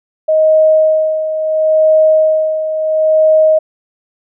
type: tone with tremolo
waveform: sine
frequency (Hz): 627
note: D#5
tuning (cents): +13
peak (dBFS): -5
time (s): 0.28-3.59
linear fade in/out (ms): 10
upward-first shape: sine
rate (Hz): 0.73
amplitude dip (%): 65
effects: none